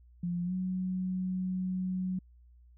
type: tone with pitch glide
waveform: sine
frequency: 174.61 to 184.99 Hz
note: F3 to F#3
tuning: 0 to 0 cents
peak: -30 dBFS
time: 0.23-2.19 s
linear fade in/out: 5 ms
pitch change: +100 cents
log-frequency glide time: 0.44-0.53 s
effects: added 60 Hz sine -55 dBFS peak until 2.77 s